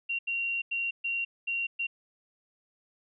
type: tone bursts at uneven times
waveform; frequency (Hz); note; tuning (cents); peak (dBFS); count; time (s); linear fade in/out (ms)
sine; 2755; F7; -24; -28; 6; 0.09-0.19 / 0.27-0.62 / 0.71-0.91 / 1.04-1.25 / 1.47-1.67 / 1.79-1.87; 10
effects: none